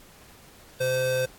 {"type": "tone pair together", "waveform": "square", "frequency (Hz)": [129, 516], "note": ["C3", "C5"], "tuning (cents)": [-24, -24], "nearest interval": "2 octaves", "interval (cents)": 2400, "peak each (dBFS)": [-33, -24], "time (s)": [0.8, 1.26], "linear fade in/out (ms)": 10, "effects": ["pink hiss -52 dBFS RMS until 1.38 s", "AAC 64 kbps"]}